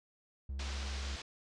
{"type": "tone with vibrato", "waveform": "triangle", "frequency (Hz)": 67.9, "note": "C#2", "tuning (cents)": -35, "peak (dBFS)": -35, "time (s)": [0.49, 1.16], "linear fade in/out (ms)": 5, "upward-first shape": "square", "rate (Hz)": 12, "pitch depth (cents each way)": 8}
{"type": "low-pass noise", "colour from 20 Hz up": "white", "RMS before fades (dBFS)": -46, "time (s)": [0.59, 1.22], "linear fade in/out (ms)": 5, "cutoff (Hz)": 5600, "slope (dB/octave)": 24}
{"effects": ["resampled to 22050 Hz"]}